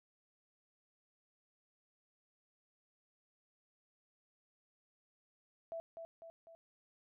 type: tone with echo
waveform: sine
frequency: 662 Hz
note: E5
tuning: 7 cents sharp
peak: -40 dBFS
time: 5.72-5.8 s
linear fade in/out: 0 ms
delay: 250 ms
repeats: 3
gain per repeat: -5 dB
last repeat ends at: 6.55 s
effects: none